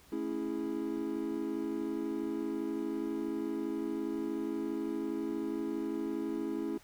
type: chord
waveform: triangle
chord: A major seventh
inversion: none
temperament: equal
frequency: 220 / 277.2 / 329.6 / 415.3 Hz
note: A3 / C#4 / E4 / G#4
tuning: 0 / 0 / 0 / 0 cents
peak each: -40 / -36 / -34 / -39 dBFS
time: 0.12-6.78 s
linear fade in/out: 5 ms
effects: pink hiss -60 dBFS RMS until 6.83 s